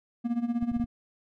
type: tone with tremolo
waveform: triangle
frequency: 236.6 Hz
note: A#3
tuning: 26 cents sharp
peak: -21 dBFS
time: 0.24-0.86 s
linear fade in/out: 20 ms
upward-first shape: sine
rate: 16 Hz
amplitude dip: 80%
type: clicks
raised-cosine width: 5 ms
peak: -26 dBFS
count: 5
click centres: 0.627 / 0.717 / 0.766 / 0.799 / 0.841 s
effects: none